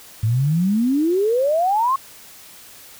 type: exponential sweep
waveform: sine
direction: up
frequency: 105.3 to 1108.7 Hz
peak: -15 dBFS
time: 0.23-1.96 s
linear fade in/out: 5 ms
effects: white hiss -43 dBFS RMS until 2.99 s